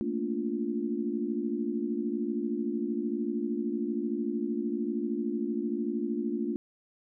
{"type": "chord", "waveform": "sine", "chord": "Bb major seventh", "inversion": "third", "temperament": "equal with one note detuned", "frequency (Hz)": [220, 233.1, 288.1, 349.2], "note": ["A3", "Bb3", "D4", "F4"], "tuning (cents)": [0, 0, -33, 0], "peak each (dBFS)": -34, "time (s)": [0.01, 6.56], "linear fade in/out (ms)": 0, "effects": []}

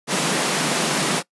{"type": "high-pass noise", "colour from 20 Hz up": "pink", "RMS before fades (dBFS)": -21, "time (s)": [0.07, 1.23], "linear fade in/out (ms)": 50, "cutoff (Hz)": 140, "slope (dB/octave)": 96, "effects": ["noise-tail reverb RT60 0.1 s tail -21 dB re dry", "resampled to 24000 Hz"]}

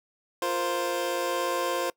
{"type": "chord", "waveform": "25% pulse", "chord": "F suspended fourth", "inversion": "none", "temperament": "equal", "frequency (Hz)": [349.2, 466.2, 523.3], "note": ["F4", "Bb4", "C5"], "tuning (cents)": [0, 0, 0], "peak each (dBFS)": [-28, -31, -25], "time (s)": [0.42, 1.9], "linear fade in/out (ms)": 2, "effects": ["noise-tail reverb RT60 0.1 s tail -22 dB re dry"]}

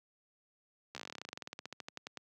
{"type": "slowing click train", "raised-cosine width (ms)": 0.2, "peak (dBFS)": -25, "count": 28, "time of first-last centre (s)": [0.95, 2.173], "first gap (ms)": 14, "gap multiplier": 1.08, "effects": ["high-pass 150 Hz 12 dB/octave"]}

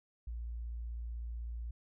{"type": "tone", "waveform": "sine", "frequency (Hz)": 58, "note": "A#1", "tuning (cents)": -8, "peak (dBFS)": -38, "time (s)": [0.27, 1.71], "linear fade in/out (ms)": 5, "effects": []}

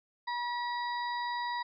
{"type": "harmonic tone", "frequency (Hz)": 964, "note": "B5", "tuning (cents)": -42, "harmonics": [1, 2, 4, 5], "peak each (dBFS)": [-33, -39, -45, -47], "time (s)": [0.27, 1.63], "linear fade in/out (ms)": 10, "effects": []}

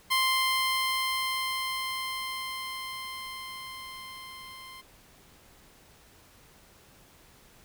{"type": "tone with level ramp", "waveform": "15% pulse", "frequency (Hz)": 1046.5, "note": "C6", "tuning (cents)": 0, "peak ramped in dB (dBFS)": [-16, -38], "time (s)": [0.1, 4.82], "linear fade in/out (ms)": 20, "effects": ["pink hiss -57 dBFS RMS until 7.64 s"]}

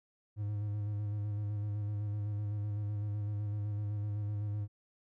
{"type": "tone with vibrato", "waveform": "triangle", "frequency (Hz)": 103.83, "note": "G#2", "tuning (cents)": 0, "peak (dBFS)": -31, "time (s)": [0.36, 4.68], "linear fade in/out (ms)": 50, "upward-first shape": "square", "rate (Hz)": 7.9, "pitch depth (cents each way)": 24, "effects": []}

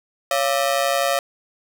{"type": "ring-modulated tone", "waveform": "sawtooth", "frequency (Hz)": 622.3, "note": "D#5", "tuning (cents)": 0, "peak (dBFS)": -11, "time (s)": [0.31, 1.19], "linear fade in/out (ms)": 2, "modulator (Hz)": 65.8, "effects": []}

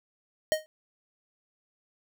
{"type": "tone with exponential decay", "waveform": "square", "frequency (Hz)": 622.3, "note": "D#5", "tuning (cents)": 0, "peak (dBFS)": -19, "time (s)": [0.52, 0.66], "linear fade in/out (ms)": 0, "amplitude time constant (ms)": 29, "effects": []}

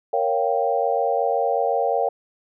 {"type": "chord", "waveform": "sine", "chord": "G half-diminished seventh", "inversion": "first", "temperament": "equal", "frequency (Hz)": [466.2, 554.4, 698.5, 784], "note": ["Bb4", "Db5", "F5", "G5"], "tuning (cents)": [0, 0, 0, 0], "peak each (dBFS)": -24, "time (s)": [0.13, 2.09], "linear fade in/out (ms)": 5, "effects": []}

